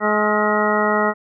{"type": "harmonic tone with a mistuned harmonic", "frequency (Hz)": 211.4, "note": "G#3", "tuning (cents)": 31, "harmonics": [1, 2, 3, 4, 5, 6, 7, 9], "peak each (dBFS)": [-23, -22, -22, -24, -26, -22, -27, -24], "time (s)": [0, 1.14], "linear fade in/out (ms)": 50, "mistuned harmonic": 7, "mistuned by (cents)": -64, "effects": []}